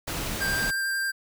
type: noise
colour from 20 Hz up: pink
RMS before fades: -31 dBFS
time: 0.07-0.71 s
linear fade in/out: 10 ms
type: tone with vibrato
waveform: square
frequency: 1585 Hz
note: G6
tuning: 19 cents sharp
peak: -26 dBFS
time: 0.4-1.12 s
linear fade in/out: 20 ms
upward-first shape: sine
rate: 11 Hz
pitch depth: 10 cents each way
effects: none